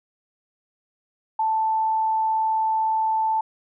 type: tone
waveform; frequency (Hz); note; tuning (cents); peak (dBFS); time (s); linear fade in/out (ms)
sine; 881; A5; +2; -19; 1.39-3.41; 5
effects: none